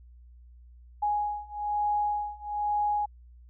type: beating tone pair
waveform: sine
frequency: 830.6 / 831.7 Hz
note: G#5 / G#5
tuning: 0 / +2 cents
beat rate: 1.1 Hz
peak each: -30 / -29 dBFS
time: 1.02-3.06 s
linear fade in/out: 10 ms
effects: added 60 Hz sine -49 dBFS peak until 3.49 s